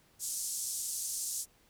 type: band-pass noise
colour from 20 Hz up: pink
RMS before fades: -37 dBFS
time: 0.19-1.46 s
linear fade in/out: 50 ms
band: 6200 to 11000 Hz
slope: 24 dB/octave
effects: pink hiss -66 dBFS RMS until 1.69 s